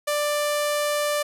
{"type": "tone with low-pass filter", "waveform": "sawtooth", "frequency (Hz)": 590, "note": "D5", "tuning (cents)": 8, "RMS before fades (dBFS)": -24, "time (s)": [0.07, 1.23], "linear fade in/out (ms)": 10, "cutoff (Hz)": 12000, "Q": 1.6, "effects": []}